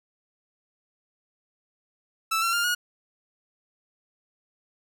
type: tone with pitch steps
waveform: sawtooth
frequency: 1318.5 / 1359.5 / 1401.8 / 1445.3 Hz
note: E6 / F6 / F6 / F#6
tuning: 0 / -47 / +6 / -41 cents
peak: -19 dBFS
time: 2.31-2.75 s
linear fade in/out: 10 ms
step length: 110 ms
effects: none